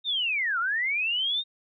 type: linear two-way sweep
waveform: sine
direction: down then up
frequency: 3729 to 1318.5 to 3729 Hz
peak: -24 dBFS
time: 0.04-1.44 s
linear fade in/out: 50 ms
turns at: 0.59 s
effects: none